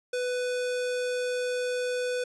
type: tone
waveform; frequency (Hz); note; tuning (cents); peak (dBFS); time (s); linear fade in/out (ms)
square; 497; B4; +11; -28; 0.13-2.24; 5
effects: resampled to 22050 Hz